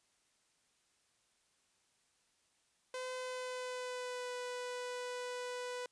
sawtooth tone with pitch glide, 510 to 495.2 Hz, C5 to B4, -44 to +5 cents, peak -36 dBFS, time 2.94-5.86 s, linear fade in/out 2 ms, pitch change -51 cents, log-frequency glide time 3.13-4.33 s, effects white hiss -75 dBFS RMS until 5.91 s + resampled to 22050 Hz

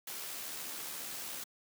white noise with amplitude modulation, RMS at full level -41 dBFS, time 0.07-1.44 s, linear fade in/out 5 ms, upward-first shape sine, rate 73.9 Hz, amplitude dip 25%, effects high-pass 150 Hz 12 dB/octave

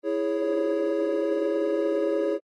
triangle chord, C# minor, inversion first, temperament equal, 329.6 / 415.3 / 554.4 Hz, E4 / G#4 / C#5, 0 / 0 / 0 cents, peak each -26 dBFS, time 0.03-2.39 s, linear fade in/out 50 ms, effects AAC 32 kbps

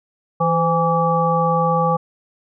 harmonic tone with a mistuned harmonic, 164.81 Hz, E3, in tune, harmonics 1 / 3 / 5 / 7, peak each -20 / -20 / -20 / -20 dBFS, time 0.4-1.97 s, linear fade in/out 10 ms, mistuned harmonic 3, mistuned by +55 cents, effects none

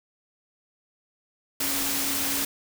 sine tone in noise, 277.2 Hz, C#4, in tune, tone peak -35 dBFS, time 1.6-2.45 s, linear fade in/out 5 ms, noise white, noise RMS -27 dBFS, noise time 1.6-2.45 s, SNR -11 dB, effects none

